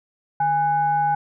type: tone with frequency modulation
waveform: sine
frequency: 824 Hz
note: G#5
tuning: 14 cents flat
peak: -17 dBFS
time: 0.4-1.15 s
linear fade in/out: 5 ms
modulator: 675 Hz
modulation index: 0.39
effects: none